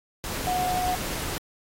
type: tone in noise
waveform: sine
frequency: 730 Hz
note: F#5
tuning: 24 cents flat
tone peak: -24 dBFS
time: 0.47-0.95 s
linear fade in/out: 0 ms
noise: pink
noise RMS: -32 dBFS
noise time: 0.24-1.38 s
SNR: +5 dB
effects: AAC 48 kbps